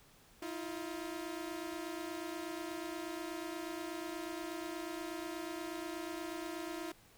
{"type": "tone pair together", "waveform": "sawtooth", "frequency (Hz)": [318.5, 346.8], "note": ["D#4", "F4"], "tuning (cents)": [41, -12], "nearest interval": "minor second", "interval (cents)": 147, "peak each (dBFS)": [-39, -39], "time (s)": [0.42, 6.92], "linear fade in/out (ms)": 5, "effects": ["pink hiss -63 dBFS RMS until 7.17 s"]}